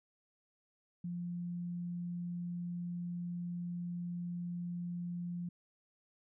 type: tone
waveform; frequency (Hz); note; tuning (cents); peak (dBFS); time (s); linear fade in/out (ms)
sine; 174.61; F3; 0; -37; 1.04-5.49; 5
effects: none